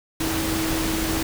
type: tone in noise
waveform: sine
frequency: 322 Hz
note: E4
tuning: 41 cents flat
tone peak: -25 dBFS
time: 0.2-1.23 s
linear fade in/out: 5 ms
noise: pink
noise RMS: -26 dBFS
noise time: 0.2-1.23 s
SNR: -2 dB
effects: none